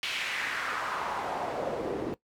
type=noise with band-pass filter sweep; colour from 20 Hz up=pink; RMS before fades=-33 dBFS; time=0.03-2.14 s; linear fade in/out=0 ms; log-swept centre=2900 to 340 Hz; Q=2.3; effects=noise-tail reverb RT60 0.1 s tail -18 dB re dry